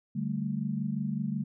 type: chord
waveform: sine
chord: D suspended fourth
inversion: none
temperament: equal with one note detuned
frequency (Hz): 146.83 / 194.53 / 220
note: D3 / G3 / A3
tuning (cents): 0 / -13 / 0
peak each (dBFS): -34 / -33 / -33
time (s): 0.15-1.44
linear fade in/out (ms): 10
effects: none